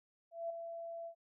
sine tone with ADSR envelope, 671 Hz, E5, 31 cents sharp, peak -35 dBFS, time 0.31-1.15 s, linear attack 190 ms, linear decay 5 ms, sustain -7 dB, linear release 86 ms, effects none

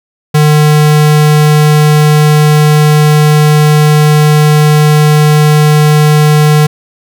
square tone, 150.9 Hz, D3, 47 cents sharp, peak -4 dBFS, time 0.34-6.67 s, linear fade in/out 10 ms, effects none

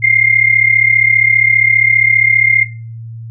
sine tone pair together, 2093 / 2128 Hz, C7 / C7, 0 / +29 cents, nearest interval unison, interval 29 cents, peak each -10 dBFS, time 0.02-2.65 s, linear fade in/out 20 ms, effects noise-tail reverb RT60 0.4 s tail -18 dB re dry + added 114 Hz sine -25 dBFS peak until 3.3 s

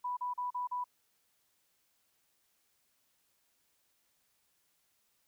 sine tone bursts, 987.8 Hz, B5, in tune, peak -33 dBFS, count 5, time 0.04-0.842 s, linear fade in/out 10 ms, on 130 ms, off 38 ms, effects white hiss -75 dBFS RMS until 5.27 s

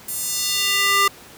square tone with high-pass filter sweep, 398 Hz, G4, 26 cents sharp, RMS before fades -20 dBFS, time 0.08-1.08 s, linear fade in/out 5 ms, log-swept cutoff 11000 to 1100 Hz, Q 1.3, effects pink hiss -43 dBFS RMS until 1.37 s + high-pass 80 Hz 12 dB/octave

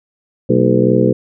harmonic tone with a mistuned harmonic, 63.1 Hz, B1, 38 cents sharp, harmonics 2 / 3 / 4 / 5 / 6 / 7 / 8, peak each -17 / -17 / -17 / -17 / -17 / -17 / -17 dBFS, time 0.49-1.13 s, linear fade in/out 10 ms, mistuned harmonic 4, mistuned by -150 cents, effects none

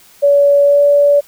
sine tone with pitch glide, 569 to 574.9 Hz, C#5 to D5, +45 to -37 cents, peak -6 dBFS, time 0.22-1.21 s, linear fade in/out 20 ms, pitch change +18 cents, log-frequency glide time 0.64-0.81 s, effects white hiss -45 dBFS RMS until 1.27 s

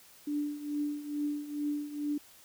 sine tone with tremolo, 293.7 Hz, D4, in tune, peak -28 dBFS, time 0.27-2.18 s, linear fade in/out 5 ms, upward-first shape triangle, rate 2.3 Hz, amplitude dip 80%, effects white hiss -57 dBFS RMS until 2.44 s

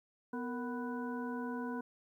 harmonic tone with a mistuned harmonic, 247.5 Hz, B3, 4 cents sharp, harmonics 1 / 2 / 3 / 4 / 6, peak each -38 / -44 / -51 / -45 / -48 dBFS, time 0.33-1.81 s, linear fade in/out 5 ms, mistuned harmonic 2, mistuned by -110 cents, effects 12-bit

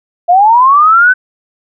sine linear sweep, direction up, 677 to 1532 Hz, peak -3 dBFS, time 0.28-1.14 s, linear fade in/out 20 ms, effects none

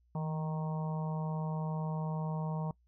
harmonic tone with a mistuned harmonic, 155.56 Hz, D#3, in tune, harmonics 1 / 3 / 4 / 5 / 6 / 7, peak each -33 / -47 / -46 / -47 / -45 / -51 dBFS, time 0.15-2.71 s, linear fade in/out 2 ms, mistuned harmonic 1, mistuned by +45 cents, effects noise-tail reverb RT60 0.1 s tail -22 dB re dry + added 60 Hz sine -66 dBFS peak until 2.87 s

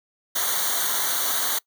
white noise with comb filter, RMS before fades -24 dBFS, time 0.35-1.59 s, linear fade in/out 10 ms, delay 0.39 ms, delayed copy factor -1, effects noise-tail reverb RT60 0.1 s tail -23 dB re dry

